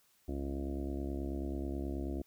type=harmonic tone with a mistuned harmonic; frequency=69.3 Hz; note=C#2; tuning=in tune; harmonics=1 / 2 / 3 / 4 / 5 / 6 / 7 / 8 / 9 / 10; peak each=-38 / -50 / -45 / -41 / -42 / -54 / -54 / -55 / -51 / -55 dBFS; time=0.28-2.22 s; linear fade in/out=5 ms; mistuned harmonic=1; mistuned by=-33 cents; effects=white hiss -70 dBFS RMS until 2.26 s